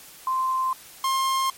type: tone pair in turn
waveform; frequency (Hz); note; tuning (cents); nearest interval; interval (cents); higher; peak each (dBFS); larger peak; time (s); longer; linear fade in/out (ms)
sine / 45% pulse; 1042 / 1062.7; C6 / C6; -7 / +27; unison; 34; second; -21; neither; 0.27-0.73 / 1.04-1.5; neither; 2
effects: white hiss -46 dBFS RMS until 1.57 s + MP3 64 kbps